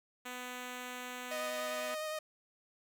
5% pulse tone, 249.2 Hz, B3, 16 cents sharp, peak -30 dBFS, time 0.25-1.95 s, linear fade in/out 10 ms
sawtooth tone with vibrato, 620 Hz, D#5, 6 cents flat, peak -33 dBFS, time 1.31-2.19 s, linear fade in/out 5 ms, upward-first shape sine, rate 9.9 Hz, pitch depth 17 cents each way
effects none

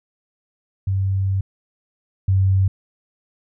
sine tone pair in turn, 96.5 / 95.72 Hz, G2 / G2, -27 / -41 cents, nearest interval unison, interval 14 cents, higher first, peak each -17 / -13 dBFS, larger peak second, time 0.87-1.41 / 2.28-2.68 s, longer first, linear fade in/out 5 ms, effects none

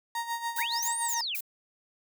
35% pulse tone with tremolo, 932.3 Hz, A#5, in tune, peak -27 dBFS, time 0.15-1.21 s, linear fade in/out 2 ms, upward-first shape sine, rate 7 Hz, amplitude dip 70%
violet noise bursts, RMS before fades -34 dBFS, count 4, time 0.56-1.408 s, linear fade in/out 5 ms, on 62 ms, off 200 ms
sine linear two-way sweep, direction up then down, 1379 to 9320 to 2230 Hz, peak -30 dBFS, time 0.58-1.36 s, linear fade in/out 10 ms, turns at 0.99 s
effects none

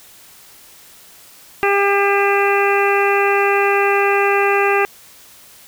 harmonic tone with a mistuned harmonic, 400.4 Hz, G4, 37 cents sharp, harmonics 1 / 2 / 3 / 4 / 5 / 6 / 7, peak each -16 / -19 / -21 / -22 / -23 / -24 / -24 dBFS, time 1.63-4.85 s, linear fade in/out 0 ms, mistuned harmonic 7, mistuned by -68 cents, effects white hiss -44 dBFS RMS until 5.67 s

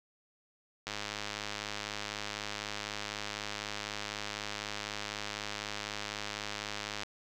click train, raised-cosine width 0.2 ms, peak -19 dBFS, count 642, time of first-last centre 0.87-7.033 s, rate 104 Hz, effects none

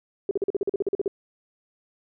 sine tone bursts, 396.5 Hz, G4, 20 cents sharp, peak -20 dBFS, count 13, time 0.29-1.079 s, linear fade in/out 2 ms, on 21 ms, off 43 ms, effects none

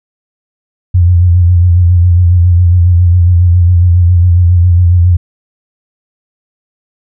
sine tone with vibrato, 88 Hz, F2, 14 cents sharp, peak -3 dBFS, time 0.94-5.17 s, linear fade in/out 10 ms, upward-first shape sine, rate 7.3 Hz, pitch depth 53 cents each way, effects none

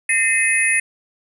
sine tone cluster, 1825 / 2077 / 2542 / 9870 Hz, A#6 / C7 / D#7 / D#9, -37 / -13 / +36 / -15 cents, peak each -20 dBFS, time 0.09-0.8 s, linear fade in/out 5 ms, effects none

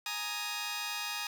10% pulse chord, Ab suspended second, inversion none, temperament just, 830.6 / 934.4 / 1245.9 Hz, Ab5 / Bb5 / Eb6, 0 / +4 / +2 cents, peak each -32 dBFS, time 0.06-1.27 s, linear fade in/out 2 ms, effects none

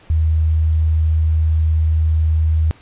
sine tone, 79.2 Hz, D#2, 31 cents sharp, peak -12 dBFS, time 0.1-2.71 s, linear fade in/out 0 ms, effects pink hiss -47 dBFS RMS until 2.81 s + resampled to 8000 Hz

